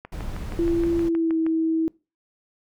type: click train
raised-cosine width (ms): 0.5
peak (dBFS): -22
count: 10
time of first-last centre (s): 0.05-1.465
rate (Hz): 6.36
type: noise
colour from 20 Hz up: brown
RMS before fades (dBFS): -31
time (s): 0.12-1.09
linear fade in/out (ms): 5
type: tone with pitch glide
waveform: sine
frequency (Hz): 338.1 to 323.2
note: E4 to E4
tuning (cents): +44 to -34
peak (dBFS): -19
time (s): 0.59-1.88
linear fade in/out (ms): 0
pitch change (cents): -78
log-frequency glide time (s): 0.97-1.37
effects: noise-tail reverb RT60 0.3 s tail -24 dB re dry